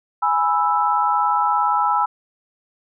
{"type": "chord", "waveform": "sine", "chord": "E major", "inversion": "first", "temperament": "equal", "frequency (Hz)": [830.6, 987.8, 1318.5], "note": ["G#5", "B5", "E6"], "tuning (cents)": [0, 0, 0], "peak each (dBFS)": -20, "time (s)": [0.22, 2.06], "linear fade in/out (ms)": 10, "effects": []}